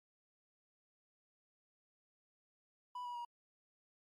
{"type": "tone with pitch steps", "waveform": "triangle", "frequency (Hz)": [987.8, 970.8, 954.2], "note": ["B5", "B5", "A#5"], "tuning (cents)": [0, -30, 40], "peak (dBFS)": -40, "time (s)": [2.95, 3.25], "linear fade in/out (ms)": 5, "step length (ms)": 100, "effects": ["AAC 64 kbps"]}